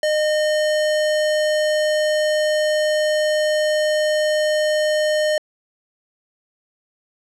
square tone, 611 Hz, D#5, 32 cents flat, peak -17 dBFS, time 0.03-5.38 s, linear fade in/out 2 ms, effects low-pass 8000 Hz 12 dB/octave

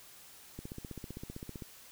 click train, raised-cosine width 3 ms, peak -29 dBFS, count 17, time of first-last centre 0.59-1.622 s, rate 15.5 Hz, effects white hiss -55 dBFS RMS until 1.91 s

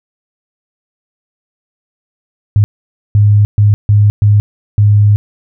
sine tone bursts at uneven times, 103.7 Hz, G#2, 2 cents flat, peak -4 dBFS, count 6, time 2.56-2.64 / 3.15-3.45 / 3.58-3.74 / 3.89-4.1 / 4.22-4.4 / 4.78-5.16 s, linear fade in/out 0 ms, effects none

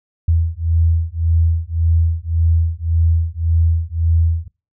sine beating tone pair, 81.7 / 83.5 Hz, E2 / E2, -15 / +23 cents, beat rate 1.8 Hz, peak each -16 / -16 dBFS, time 0.28-4.48 s, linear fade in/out 5 ms, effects noise-tail reverb RT60 0.3 s tail -25 dB re dry

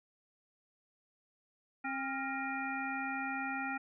harmonic tone with a mistuned harmonic, 267.4 Hz, C4, 38 cents sharp, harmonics 1 / 3 / 5 / 7 / 9, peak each -41 / -40 / -40 / -43 / -43 dBFS, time 1.84-3.78 s, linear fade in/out 10 ms, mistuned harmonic 5, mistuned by +71 cents, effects none

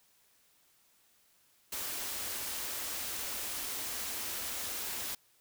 white band-stop noise, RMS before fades -38 dBFS, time 1.72-5.15 s, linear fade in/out 5 ms, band 120 to 190 Hz, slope 96 dB/octave, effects white hiss -68 dBFS RMS until 5.4 s

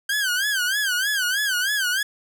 sawtooth tone with vibrato, 1568 Hz, G6, in tune, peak -17 dBFS, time 0.09-2.03 s, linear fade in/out 5 ms, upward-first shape sine, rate 3.2 Hz, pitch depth 150 cents each way, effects none

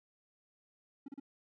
triangle tone bursts, 276.5 Hz, C#4, 4 cents flat, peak -40 dBFS, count 3, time 1.06-1.199 s, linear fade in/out 5 ms, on 23 ms, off 35 ms, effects none

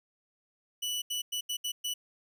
sawtooth tone bursts at uneven times, 2960 Hz, F#7, in tune, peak -28 dBFS, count 6, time 0.82-1.02 / 1.1-1.22 / 1.32-1.41 / 1.49-1.57 / 1.64-1.72 / 1.84-1.94 s, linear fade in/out 10 ms, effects none

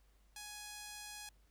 5% pulse tone, 835 Hz, G#5, 9 cents sharp, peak -35 dBFS, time 0.36-1.29 s, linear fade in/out 2 ms, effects added 50 Hz sine -66 dBFS peak until 1.5 s + pink hiss -75 dBFS RMS until 1.5 s

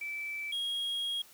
sine / triangle tone pair in turn, 2319 / 3280 Hz, D7 / G#7, -22 / -22 cents, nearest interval tritone, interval 600 cents, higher second, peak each -35 / -30 dBFS, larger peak second, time 0.01-0.52 / 0.52-1.22 s, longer second, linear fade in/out 5 ms, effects white hiss -57 dBFS RMS until 1.33 s

